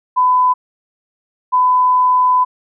sine tone pair in turn, 1004 / 1004 Hz, B5 / B5, +28 / +28 cents, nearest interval unison, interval 0 cents, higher neither, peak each -9 dBFS, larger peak neither, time 0.16-0.54 / 1.52-2.45 s, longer second, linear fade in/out 20 ms, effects none

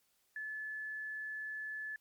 sine tone, 1728 Hz, A6, 32 cents flat, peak -39 dBFS, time 0.36-1.96 s, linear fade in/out 2 ms, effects white hiss -75 dBFS RMS until 2 s + MP3 96 kbps

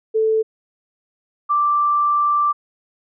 sine tone pair in turn, 440 / 1174.7 Hz, A4 / D6, 0 / 0 cents, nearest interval octave + perfect fourth, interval 1700 cents, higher second, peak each -14 dBFS, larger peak neither, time 0.14-0.43 / 1.49-2.53 s, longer second, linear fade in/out 20 ms, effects none

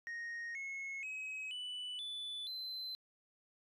sine tone with pitch steps, 1864.7 / 2179 / 2547 / 2977 / 3480 / 4067 Hz, A#6 / C#7 / D#7 / F#7 / A7 / C8, 0 / -30 / +40 / +10 / -20 / -50 cents, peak -38 dBFS, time 0.07-2.95 s, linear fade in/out 0 ms, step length 480 ms, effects tanh soft clip ceiling -40 dBFS

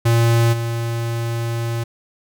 square tone with level steps, 116.3 Hz, A#2, 4 cents flat, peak -13 / -21 dBFS, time 0.05-1.84 s, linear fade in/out 10 ms, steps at 0.52 s, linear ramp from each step 20 ms, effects none

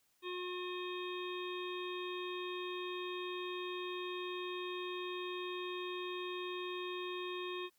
harmonic tone with a mistuned harmonic, 360 Hz, F#4, 47 cents flat, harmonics 1 / 3 / 5 / 7 / 9 / 10, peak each -41 / -46 / -53 / -48 / -51 / -50 dBFS, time 0.22-7.7 s, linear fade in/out 50 ms, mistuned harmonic 10, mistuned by +47 cents, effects white hiss -75 dBFS RMS until 7.78 s

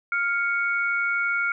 sine tone pair together, 1400 / 2222 Hz, F6 / C#7, +4 / +4 cents, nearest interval minor sixth, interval 800 cents, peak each -23 / -26 dBFS, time 0.12-1.52 s, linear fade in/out 2 ms, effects none

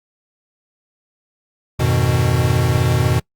square chord, F half-diminished seventh, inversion none, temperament equal, 87.31 / 103.83 / 123.47 / 155.56 Hz, F2 / Ab2 / Cb3 / Eb3, 0 / 0 / 0 / 0 cents, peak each -21 / -23 / -17 / -23 dBFS, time 1.79-3.2 s, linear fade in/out 10 ms, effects noise-tail reverb RT60 0.1 s tail -25 dB re dry + Opus 48 kbps

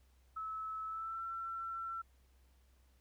sine tone with pitch glide, 1300 to 1346.6 Hz, E6 to E6, -24 to +36 cents, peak -39 dBFS, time 0.36-2.02 s, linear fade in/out 10 ms, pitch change +60 cents, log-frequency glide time 0.86-1.22 s, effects added 64 Hz sine -65 dBFS peak until 3 s + pink hiss -75 dBFS RMS until 3 s

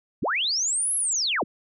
sine linear two-way sweep, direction up then down, 59 to 11230 to 59 Hz, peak -22 dBFS, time 0.22-1.44 s, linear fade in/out 10 ms, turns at 0.95 s, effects none

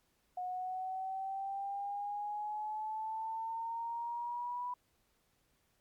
sine exponential sweep, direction up, 725 to 987.8 Hz, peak -36 dBFS, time 0.37-4.74 s, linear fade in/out 5 ms, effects pink hiss -75 dBFS RMS until 5.8 s + MP3 96 kbps

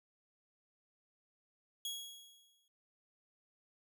sawtooth tone with exponential decay, 3322 Hz, G#7, in tune, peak -34 dBFS, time 1.85-2.68 s, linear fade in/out 2 ms, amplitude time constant 180 ms, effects none

